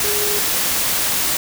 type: tone in noise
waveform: sine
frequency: 415.3 Hz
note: G#4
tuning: in tune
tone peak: -24 dBFS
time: 0.04-0.39 s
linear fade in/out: 2 ms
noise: white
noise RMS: -19 dBFS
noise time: 0-1.37 s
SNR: -8 dB
effects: none